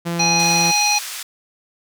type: tone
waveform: sawtooth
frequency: 170.3 Hz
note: F3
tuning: 43 cents flat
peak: -17 dBFS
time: 0.05-0.72 s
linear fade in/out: 20 ms
type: harmonic tone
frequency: 830.6 Hz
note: G#5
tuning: in tune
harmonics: 1 / 3 / 5 / 7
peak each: -20 / -20 / -20 / -20 dBFS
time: 0.19-0.99 s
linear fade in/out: 10 ms
type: band-pass noise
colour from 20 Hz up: white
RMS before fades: -30 dBFS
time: 0.39-1.23 s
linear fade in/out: 5 ms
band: 1200 to 10000 Hz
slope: 12 dB/octave
effects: none